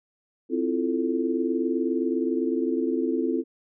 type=chord; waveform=sine; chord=F major seventh; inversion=second; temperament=equal; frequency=261.6 / 329.6 / 349.2 / 440 Hz; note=C4 / E4 / F4 / A4; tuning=0 / 0 / 0 / 0 cents; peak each=-27 / -27 / -29 / -30 dBFS; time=0.49-3.44 s; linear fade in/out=50 ms; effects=none